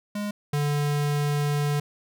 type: tone pair in turn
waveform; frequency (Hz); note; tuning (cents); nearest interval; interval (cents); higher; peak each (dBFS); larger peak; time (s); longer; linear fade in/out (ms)
square; 206.5 / 146.02; G#3 / D3; -10 / -10; tritone; 600; first; -28 / -23; second; 0.15-0.31 / 0.53-1.8; second; 5
effects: none